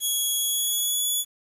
5% pulse tone with pitch glide, 3340 to 3410 Hz, G#7 to G#7, +9 to +45 cents, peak -15 dBFS, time 0-1.25 s, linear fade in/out 50 ms, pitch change +36 cents, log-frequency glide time 0.4-1.09 s, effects resampled to 32000 Hz + 9-bit

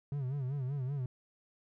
triangle tone with vibrato, 135 Hz, C#3, 45 cents flat, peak -31 dBFS, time 0.12-1.06 s, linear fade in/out 2 ms, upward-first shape sine, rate 5.2 Hz, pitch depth 130 cents each way, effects none

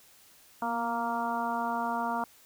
harmonic tone with a mistuned harmonic, 233.1 Hz, A#3, in tune, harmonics 1 / 2 / 3 / 4 / 5 / 6, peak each -36 / -43 / -34 / -32 / -37 / -39 dBFS, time 0.62-2.24 s, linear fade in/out 2 ms, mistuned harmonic 1, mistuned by +29 cents, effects white hiss -58 dBFS RMS until 2.45 s

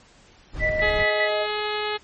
brown noise, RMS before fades -30 dBFS, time 0.52-1.07 s, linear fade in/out 50 ms
sine tone with tremolo, 1975.5 Hz, B6, in tune, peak -20 dBFS, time 0.59-1.29 s, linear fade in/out 50 ms, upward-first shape square, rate 4.9 Hz, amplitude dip 60%
sine tone with pitch glide, 622.3 to 626.3 Hz, D#5 to D#5, 0 to +11 cents, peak -23 dBFS, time 0.6-1.47 s, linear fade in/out 50 ms, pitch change +11 cents, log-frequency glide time 0.82-1 s
harmonic tone, 421.6 Hz, G#4, 26 cents sharp, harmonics 1 / 2 / 3 / 4 / 5 / 6 / 7 / 8 / 9 / 10, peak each -28 / -31 / -33 / -34 / -35 / -36 / -36 / -37 / -38 / -38 dBFS, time 0.81-1.98 s, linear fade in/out 20 ms
effects pink hiss -53 dBFS RMS until 2.03 s + MP3 32 kbps

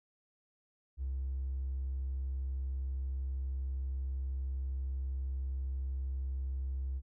sine tone with hard clipping, 66.3 Hz, C2, 23 cents sharp, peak -34 dBFS, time 0.97-7.02 s, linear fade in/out 50 ms, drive 1 dB, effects none

